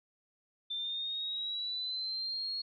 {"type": "linear sweep", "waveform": "sine", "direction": "up", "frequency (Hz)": [3553, 4323], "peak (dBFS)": -34, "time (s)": [0.7, 2.62], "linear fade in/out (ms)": 10, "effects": []}